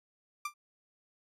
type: tone with exponential decay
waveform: 30% pulse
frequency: 1184 Hz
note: D6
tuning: 14 cents sharp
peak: -28 dBFS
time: 0.45-0.54 s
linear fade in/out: 5 ms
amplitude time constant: 19 ms
effects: resampled to 32000 Hz